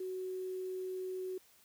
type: tone with quantisation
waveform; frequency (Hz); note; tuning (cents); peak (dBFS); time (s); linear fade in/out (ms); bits
sine; 372; F#4; +9; -37; 0-1.38; 5; 10
effects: white hiss -65 dBFS RMS until 1.64 s